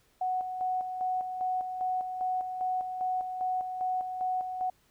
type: tone with tremolo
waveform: sine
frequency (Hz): 740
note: F#5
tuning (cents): 0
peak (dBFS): -27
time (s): 0.21-4.7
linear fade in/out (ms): 5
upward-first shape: square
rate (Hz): 2.5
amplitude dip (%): 50
effects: pink hiss -67 dBFS RMS until 4.9 s